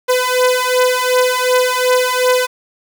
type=beating tone pair; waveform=sawtooth; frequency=502 / 504.7 Hz; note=B4 / B4; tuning=+28 / +38 cents; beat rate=2.7 Hz; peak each=-11 dBFS; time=0.08-2.47 s; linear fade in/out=20 ms; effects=none